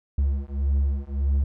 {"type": "beating tone pair", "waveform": "triangle", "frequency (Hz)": [68.6, 70.3], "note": ["C#2", "C#2"], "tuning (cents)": [-17, 25], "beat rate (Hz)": 1.7, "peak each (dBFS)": -22, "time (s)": [0.18, 1.44], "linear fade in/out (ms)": 5, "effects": []}